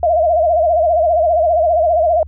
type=tone with vibrato; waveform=sine; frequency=659.3 Hz; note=E5; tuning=in tune; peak=-10 dBFS; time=0.03-2.23 s; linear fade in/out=2 ms; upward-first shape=sine; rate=15 Hz; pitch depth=120 cents each way; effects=added 74 Hz sine -30 dBFS peak until 2.27 s